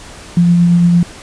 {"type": "tone with tremolo", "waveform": "sine", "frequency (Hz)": 173.2, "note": "F3", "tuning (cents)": -14, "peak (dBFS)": -5, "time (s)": [0.37, 1.03], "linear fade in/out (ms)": 2, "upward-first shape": "triangle", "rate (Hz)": 8.8, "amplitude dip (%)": 25, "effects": ["pink hiss -34 dBFS RMS until 1.22 s", "resampled to 22050 Hz"]}